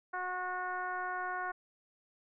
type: tone with frequency modulation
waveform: sine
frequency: 1094 Hz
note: C#6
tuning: 23 cents flat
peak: -34 dBFS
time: 0.13-1.52 s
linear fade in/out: 10 ms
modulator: 364 Hz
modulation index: 1.5
effects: none